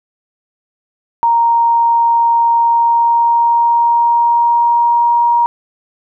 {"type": "tone with pitch glide", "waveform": "sine", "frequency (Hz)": [932.3, 945.9], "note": ["A#5", "A#5"], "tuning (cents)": [0, 25], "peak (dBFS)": -8, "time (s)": [1.23, 5.46], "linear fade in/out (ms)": 0, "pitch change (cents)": 25, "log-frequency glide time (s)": [2.58, 5.26], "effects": []}